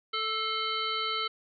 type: harmonic tone with a mistuned harmonic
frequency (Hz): 440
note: A4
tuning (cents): 0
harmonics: 1 / 3 / 5 / 7 / 9 / 10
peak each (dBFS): -40 / -32 / -37 / -34 / -37 / -41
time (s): 0.13-1.28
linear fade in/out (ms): 10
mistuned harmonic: 5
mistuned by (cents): -49
effects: none